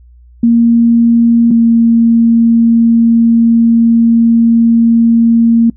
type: tone pair in turn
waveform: sine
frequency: 233.1 / 230.7 Hz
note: A#3 / A#3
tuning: 0 / -18 cents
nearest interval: unison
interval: 18 cents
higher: first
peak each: -4 dBFS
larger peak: neither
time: 0.43-1.51 / 1.51-5.7 s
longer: second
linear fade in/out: 5 ms
effects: noise-tail reverb RT60 0.1 s tail -22 dB re dry + added 60 Hz sine -37 dBFS peak until 5.76 s